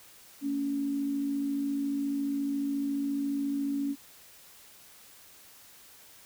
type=tone pair together; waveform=sine; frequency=226.9 / 281.2 Hz; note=A#3 / C#4; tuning=-47 / +25 cents; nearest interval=major third; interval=372 cents; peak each=-39 / -28 dBFS; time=0.41-3.96 s; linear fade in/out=50 ms; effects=white hiss -54 dBFS RMS until 6.25 s